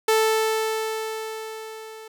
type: tone with level ramp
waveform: sawtooth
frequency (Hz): 440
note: A4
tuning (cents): 0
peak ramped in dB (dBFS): -12 to -35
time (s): 0.08-2.08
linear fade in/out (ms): 5
effects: none